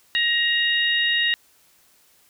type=harmonic tone; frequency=941 Hz; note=A#5; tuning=16 cents sharp; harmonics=2 / 3 / 4; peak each=-21 / -23 / -24 dBFS; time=0.15-1.34 s; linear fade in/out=0 ms; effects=white hiss -58 dBFS RMS until 2.29 s